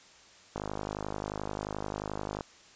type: click train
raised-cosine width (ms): 1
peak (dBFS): -20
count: 96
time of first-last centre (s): 0.56-2.408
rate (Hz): 51.4
effects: white hiss -56 dBFS RMS until 2.75 s + resampled to 16000 Hz